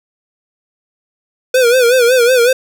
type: tone with vibrato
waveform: square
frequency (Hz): 492.7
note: B4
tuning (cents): -4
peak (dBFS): -8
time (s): 1.54-2.53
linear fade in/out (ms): 5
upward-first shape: sine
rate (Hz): 5.4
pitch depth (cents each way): 99
effects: none